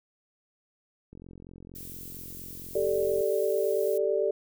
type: click train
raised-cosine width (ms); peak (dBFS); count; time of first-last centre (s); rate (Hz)
3; -34; 93; 1.13-3.207; 44.3
type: noise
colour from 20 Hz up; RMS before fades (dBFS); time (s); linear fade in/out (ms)
violet; -43; 1.75-3.98; 5
type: chord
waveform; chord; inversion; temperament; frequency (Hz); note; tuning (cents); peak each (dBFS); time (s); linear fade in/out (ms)
sine; G suspended second; none; just; 392 / 441 / 588; G4 / A4 / D5; 0 / +4 / +2; -28 / -28 / -28; 2.75-4.31; 5
effects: none